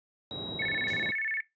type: band-pass noise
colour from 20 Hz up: pink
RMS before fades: -41 dBFS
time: 0.31-1.11 s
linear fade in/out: 0 ms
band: 140 to 600 Hz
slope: 12 dB/octave
type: tone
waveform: sine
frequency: 3838 Hz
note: A#7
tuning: 50 cents sharp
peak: -37 dBFS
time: 0.31-1.11 s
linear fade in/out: 2 ms
type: tone with vibrato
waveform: sine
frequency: 1975.5 Hz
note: B6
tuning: in tune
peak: -29 dBFS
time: 0.59-1.41 s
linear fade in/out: 5 ms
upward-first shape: square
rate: 16 Hz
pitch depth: 190 cents each way
type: noise with exponential decay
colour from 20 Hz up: white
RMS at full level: -44 dBFS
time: 0.88-1.28 s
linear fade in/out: 1 ms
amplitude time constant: 86 ms
effects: noise-tail reverb RT60 0.2 s tail -20 dB re dry + resampled to 16000 Hz